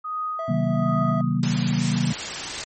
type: tone with tremolo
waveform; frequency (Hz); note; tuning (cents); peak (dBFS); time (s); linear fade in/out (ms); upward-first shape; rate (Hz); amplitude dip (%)
sine; 1247; D#6; +3; -24; 0.04-1.4; 10; sine; 1.3; 90
type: tone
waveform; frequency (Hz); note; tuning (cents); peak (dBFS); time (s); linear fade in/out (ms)
triangle; 655; E5; -11; -26; 0.39-1.21; 2
type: chord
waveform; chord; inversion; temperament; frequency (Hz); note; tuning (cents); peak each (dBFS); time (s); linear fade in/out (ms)
sine; C half-diminished seventh; none; just; 130.81 / 156.98 / 188.37 / 235.5; C3 / Eb3 / Gb3 / Bb3; 0 / +16 / +31 / +18; -25; 0.48-2.13; 10
type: noise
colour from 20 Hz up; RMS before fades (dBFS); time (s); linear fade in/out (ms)
white; -29; 1.43-2.64; 2
effects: MP3 32 kbps